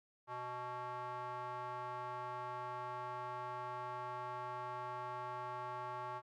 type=tone with band-pass filter; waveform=square; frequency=124.1 Hz; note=B2; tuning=9 cents sharp; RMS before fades=-44 dBFS; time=0.27-6.22 s; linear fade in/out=50 ms; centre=1000 Hz; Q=3.8; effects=none